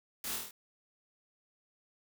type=noise with echo; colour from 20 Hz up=white; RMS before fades=-40 dBFS; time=0.24-0.36 s; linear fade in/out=2 ms; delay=25 ms; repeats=6; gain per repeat=-2 dB; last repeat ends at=0.51 s; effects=none